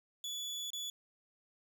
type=tone with dropouts; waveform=30% pulse; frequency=3433 Hz; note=A7; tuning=43 cents flat; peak=-36 dBFS; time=0.24-0.9 s; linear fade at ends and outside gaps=2 ms; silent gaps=0.704-0.732 s; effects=none